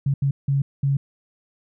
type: tone bursts at uneven times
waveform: sine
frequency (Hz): 138.7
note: C#3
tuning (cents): +1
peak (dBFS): -17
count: 4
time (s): 0.06-0.14 / 0.22-0.31 / 0.48-0.62 / 0.83-0.97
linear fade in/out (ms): 5
effects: none